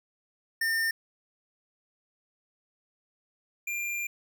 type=tone pair in turn; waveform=square; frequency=1810 / 2389 Hz; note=A6 / D7; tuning=+48 / +29 cents; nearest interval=perfect fourth; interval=481 cents; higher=second; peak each=-26 / -31 dBFS; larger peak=first; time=0.61-0.91 / 3.67-4.07 s; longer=second; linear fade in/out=5 ms; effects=none